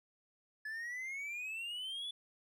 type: exponential sweep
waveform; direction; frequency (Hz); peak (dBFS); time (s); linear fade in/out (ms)
triangle; up; 1713 to 3473; -38; 0.65-2.11; 5
effects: none